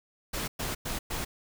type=noise bursts at uneven times; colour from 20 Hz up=pink; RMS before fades=-33 dBFS; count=4; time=0.33-0.48 / 0.59-0.75 / 0.85-0.99 / 1.1-1.25 s; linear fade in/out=10 ms; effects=none